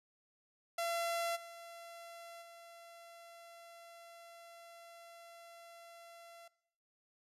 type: tone with level steps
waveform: sawtooth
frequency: 679 Hz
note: F5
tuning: 49 cents flat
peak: -31 / -46 / -50 dBFS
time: 0.78-6.48 s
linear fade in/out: 5 ms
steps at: 1.35 / 2.41 s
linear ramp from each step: 20 ms
effects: noise-tail reverb RT60 0.8 s tail -21 dB re dry + resampled to 32000 Hz